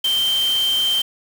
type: tone in noise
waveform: sine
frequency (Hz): 3132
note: G7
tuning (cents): -2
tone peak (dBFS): -16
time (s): 0.04-1.02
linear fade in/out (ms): 5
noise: white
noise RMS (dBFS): -30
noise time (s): 0.04-1.02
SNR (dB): +11
effects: none